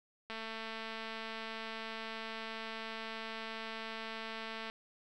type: click train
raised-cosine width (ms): 0.3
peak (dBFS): -27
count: 982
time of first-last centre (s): 0.3-4.699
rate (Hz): 223
effects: none